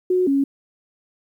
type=tone pair in turn; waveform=sine; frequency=366 / 276.4 Hz; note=F#4 / C#4; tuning=-19 / -5 cents; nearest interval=perfect fourth; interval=486 cents; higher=first; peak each=-15 dBFS; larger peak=neither; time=0.1-0.27 / 0.27-0.44 s; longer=neither; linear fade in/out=5 ms; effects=9-bit